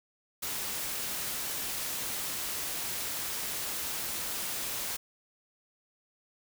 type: noise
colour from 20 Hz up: white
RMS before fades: -35 dBFS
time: 0.42-4.97 s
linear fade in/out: 10 ms
effects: none